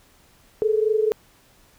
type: tone pair together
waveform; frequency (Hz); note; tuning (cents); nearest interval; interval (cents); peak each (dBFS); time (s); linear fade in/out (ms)
sine; 426.5 / 450.4; G#4 / A4; +46 / +40; minor second; 94; -19 / -22; 0.62-1.12; 0
effects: pink hiss -56 dBFS RMS until 1.78 s